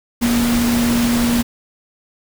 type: tone in noise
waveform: sine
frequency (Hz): 237.7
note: A#3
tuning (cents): +34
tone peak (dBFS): -14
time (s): 0.21-1.43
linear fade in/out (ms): 20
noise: pink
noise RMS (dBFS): -22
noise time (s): 0.21-1.43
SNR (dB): +5
effects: none